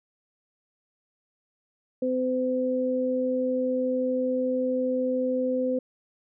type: tone pair together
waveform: sine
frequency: 255.6 / 510.4 Hz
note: C4 / C5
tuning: -40 / -43 cents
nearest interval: octave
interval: 1197 cents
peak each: -27 / -25 dBFS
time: 2.02-5.79 s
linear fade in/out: 5 ms
effects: none